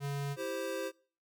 square tone, 141.2 Hz, C#3, 32 cents sharp, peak -34 dBFS, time 0-0.37 s, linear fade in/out 50 ms
square chord, C major, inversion first, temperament equal, 329.6 / 392 / 523.3 Hz, E4 / G4 / C5, 0 / 0 / 0 cents, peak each -43 / -41 / -38 dBFS, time 0.36-0.92 s, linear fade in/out 50 ms
effects noise-tail reverb RT60 0.4 s tail -22 dB re dry

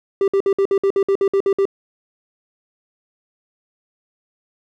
triangle tone bursts, 393.2 Hz, G4, 5 cents sharp, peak -11 dBFS, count 12, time 0.21-1.654 s, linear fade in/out 2 ms, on 69 ms, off 56 ms, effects none

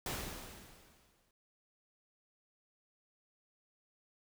pink noise with exponential decay, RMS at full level -37 dBFS, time 0.06-1.31 s, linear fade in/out 2 ms, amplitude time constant 270 ms, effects none

